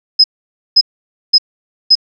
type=tone bursts; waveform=sine; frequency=5080 Hz; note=D#8; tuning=35 cents sharp; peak=-3 dBFS; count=4; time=0.19-1.954 s; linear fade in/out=10 ms; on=51 ms; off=520 ms; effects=none